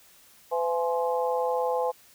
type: harmonic tone with a mistuned harmonic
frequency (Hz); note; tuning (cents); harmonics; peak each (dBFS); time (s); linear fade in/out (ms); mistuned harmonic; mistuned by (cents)
168.6; E3; +39; 3 / 4 / 5 / 6; -26 / -33 / -29 / -35; 0.51-1.92; 20; 6; +62
effects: white hiss -56 dBFS RMS until 2.14 s